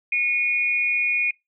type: tone pair together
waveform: sine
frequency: 2169 / 2454 Hz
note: C#7 / D#7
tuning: -38 / -25 cents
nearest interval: major second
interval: 213 cents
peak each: -26 / -19 dBFS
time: 0.12-1.31 s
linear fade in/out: 5 ms
effects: noise-tail reverb RT60 0.2 s tail -24 dB re dry